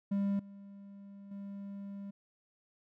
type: tone with level steps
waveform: triangle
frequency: 199.2 Hz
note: G3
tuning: 28 cents sharp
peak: -27 / -46 / -39 dBFS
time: 0.11-2.11 s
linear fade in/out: 10 ms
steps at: 0.39 / 1.31 s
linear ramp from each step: 5 ms
effects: none